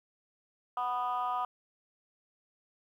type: chord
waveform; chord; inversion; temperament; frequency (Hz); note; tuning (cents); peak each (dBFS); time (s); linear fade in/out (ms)
sine; B major; second; just; 740.8 / 987.8 / 1234.7; F#5 / B5 / D#6; +2 / 0 / -14; -33; 0.77-1.45; 2
effects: tanh soft clip ceiling -24 dBFS + 11-bit